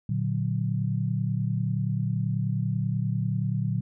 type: chord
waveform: sine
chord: Bb augmented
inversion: none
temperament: equal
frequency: 116.54 / 146.83 / 185 Hz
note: Bb2 / D3 / F#3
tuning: 0 / 0 / 0 cents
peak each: -27 / -29 / -30 dBFS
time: 0.09-3.81 s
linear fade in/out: 5 ms
effects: none